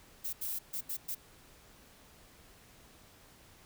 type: noise bursts at uneven times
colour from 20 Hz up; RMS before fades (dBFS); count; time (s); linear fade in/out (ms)
violet; -37; 5; 0.24-0.33 / 0.41-0.59 / 0.73-0.81 / 0.89-0.97 / 1.08-1.15; 10
effects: pink hiss -59 dBFS RMS until 3.65 s